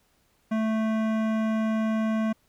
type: tone with hard clipping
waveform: sine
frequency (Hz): 220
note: A3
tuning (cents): 0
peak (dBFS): -25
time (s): 0.51-2.33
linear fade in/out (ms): 10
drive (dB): 16
effects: pink hiss -67 dBFS RMS until 2.48 s